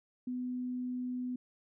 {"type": "tone", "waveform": "sine", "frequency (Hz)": 250, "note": "B3", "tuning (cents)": 21, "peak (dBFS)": -34, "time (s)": [0.27, 1.36], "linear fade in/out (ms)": 5, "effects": []}